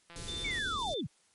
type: click train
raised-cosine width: 0.3 ms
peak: -34 dBFS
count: 84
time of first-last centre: 0.1-0.588 s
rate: 170 Hz
type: band-stop noise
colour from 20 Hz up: pink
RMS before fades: -42 dBFS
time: 0.16-0.94 s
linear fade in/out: 0 ms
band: 490 to 3400 Hz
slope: 48 dB/octave
type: tone with vibrato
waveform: sine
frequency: 3520 Hz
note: A7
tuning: in tune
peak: -37 dBFS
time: 0.28-1.01 s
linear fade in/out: 5 ms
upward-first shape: square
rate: 2.1 Hz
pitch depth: 19 cents each way
type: linear sweep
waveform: sine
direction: down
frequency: 2308 to 95.2 Hz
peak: -33 dBFS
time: 0.44-1.07 s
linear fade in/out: 10 ms
effects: white hiss -68 dBFS RMS until 1.34 s + MP3 48 kbps